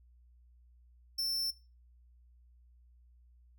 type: tone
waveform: 45% pulse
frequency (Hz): 5370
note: E8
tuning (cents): +31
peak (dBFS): -31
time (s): 1.18-1.51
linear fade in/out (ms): 10
effects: noise-tail reverb RT60 0.3 s tail -19 dB re dry + added 60 Hz sine -59 dBFS peak until 3.58 s